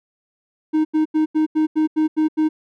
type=tone bursts; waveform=triangle; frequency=311.1 Hz; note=D#4; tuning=in tune; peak=-12 dBFS; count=9; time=0.73-2.49 s; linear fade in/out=20 ms; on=120 ms; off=85 ms; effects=none